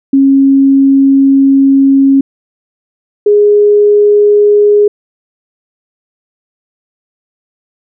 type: tone pair in turn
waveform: sine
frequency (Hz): 272.7 / 414.1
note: C#4 / G#4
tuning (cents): -28 / -5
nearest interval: perfect fifth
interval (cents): 723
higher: second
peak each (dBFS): -3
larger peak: neither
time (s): 0.13-2.21 / 3.26-4.88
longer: first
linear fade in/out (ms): 5
effects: none